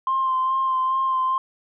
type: tone with vibrato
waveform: sine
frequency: 1050 Hz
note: C6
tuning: 6 cents sharp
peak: -18 dBFS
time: 0.07-1.38 s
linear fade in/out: 2 ms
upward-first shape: sine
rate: 2.4 Hz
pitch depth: 21 cents each way
effects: tanh soft clip ceiling -14 dBFS